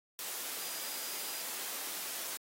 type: tone in noise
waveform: sine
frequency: 4904 Hz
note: D#8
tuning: 26 cents flat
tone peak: -48 dBFS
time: 0.6-1.43 s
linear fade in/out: 0 ms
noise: white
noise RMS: -40 dBFS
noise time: 0.19-2.37 s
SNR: -11 dB
effects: high-pass 300 Hz 12 dB/octave + AAC 48 kbps